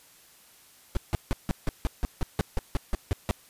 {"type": "noise bursts", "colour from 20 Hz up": "brown", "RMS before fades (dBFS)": -24, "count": 14, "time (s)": [0.95, 3.31], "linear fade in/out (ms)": 0, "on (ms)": 20, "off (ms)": 160, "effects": ["white hiss -56 dBFS RMS until 3.49 s", "resampled to 32000 Hz"]}